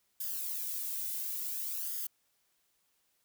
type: noise with flanger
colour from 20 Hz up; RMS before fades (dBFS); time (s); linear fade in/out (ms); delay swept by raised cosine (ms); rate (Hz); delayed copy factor
violet; -37; 0.2-2.07; 5; 0.6 to 2; 0.57; +0.7
effects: white hiss -75 dBFS RMS until 3.24 s